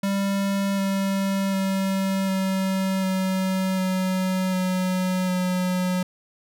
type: tone with pitch steps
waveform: square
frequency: 197.2 / 195.05 / 192.92 / 190.81 / 188.73 / 186.67 / 184.63 / 182.62 Hz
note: G3 / G3 / G3 / G3 / F#3 / F#3 / F#3 / F#3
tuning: +11 / -8 / -27 / -46 / +35 / +16 / -3 / -22 cents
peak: -22 dBFS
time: 0.03-6.03 s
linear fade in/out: 5 ms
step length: 750 ms
effects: none